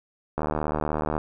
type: click train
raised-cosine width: 1 ms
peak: -12 dBFS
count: 62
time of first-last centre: 0.38-1.179 s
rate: 76.3 Hz
effects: none